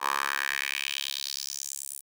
10% pulse tone with high-pass filter sweep, 69.3 Hz, C#2, in tune, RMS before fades -32 dBFS, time 0-2.02 s, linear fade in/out 50 ms, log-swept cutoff 1000 to 10000 Hz, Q 3, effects none

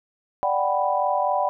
sine chord, G major seventh, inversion second, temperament equal, 587.3 / 740 / 784 / 987.8 Hz, D5 / F#5 / G5 / B5, 0 / 0 / 0 / 0 cents, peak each -25 dBFS, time 0.43-1.49 s, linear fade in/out 0 ms, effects none

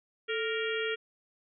harmonic tone with a mistuned harmonic, 466.2 Hz, A#4, in tune, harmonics 1 / 3 / 4 / 5 / 6 / 7, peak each -32 / -37 / -38 / -39 / -40 / -40 dBFS, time 0.28-0.96 s, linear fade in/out 20 ms, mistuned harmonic 1, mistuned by -95 cents, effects none

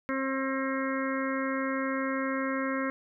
harmonic tone, 267.5 Hz, C4, 38 cents sharp, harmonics 1 / 2 / 4 / 5 / 6 / 7 / 8, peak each -31 / -34 / -37 / -38 / -39 / -39 / -40 dBFS, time 0.09-2.9 s, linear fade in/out 0 ms, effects none

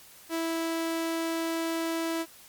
sawtooth tone, 328.8 Hz, E4, 4 cents flat, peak -24 dBFS, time 0.29-2.26 s, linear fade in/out 50 ms, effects white hiss -52 dBFS RMS until 2.48 s + MP3 96 kbps

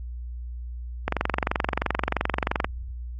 click train, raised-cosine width 0.5 ms, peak -8 dBFS, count 37, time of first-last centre 1.08-2.645 s, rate 23 Hz, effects added 60 Hz sine -32 dBFS peak until 3.19 s + AAC 32 kbps

